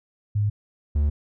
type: tone pair in turn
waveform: sine / triangle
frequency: 103.83 / 73.42 Hz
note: G#2 / D2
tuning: 0 / 0 cents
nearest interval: tritone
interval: 600 cents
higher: first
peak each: -19 / -16 dBFS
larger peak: second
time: 0.35-0.5 / 0.95-1.1 s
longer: neither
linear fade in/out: 10 ms
effects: none